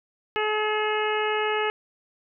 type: harmonic tone with a mistuned harmonic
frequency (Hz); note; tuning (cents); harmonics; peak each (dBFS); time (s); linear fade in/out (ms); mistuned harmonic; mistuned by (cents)
427.2; G#4; +49; 1 / 2 / 3 / 4 / 5 / 6 / 7; -26 / -29 / -31 / -32 / -33 / -34 / -34; 0.36-1.7; 0; 7; -48
effects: none